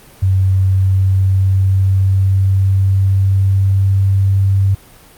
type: tone with pitch glide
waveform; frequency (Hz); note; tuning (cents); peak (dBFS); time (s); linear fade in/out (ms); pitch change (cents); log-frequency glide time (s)
sine; 95 to 97.39; F#2 to G2; +46 to -11; -9; 0.22-4.75; 10; +43; 0.44-4.17
effects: pink hiss -42 dBFS RMS until 5.17 s + Opus 32 kbps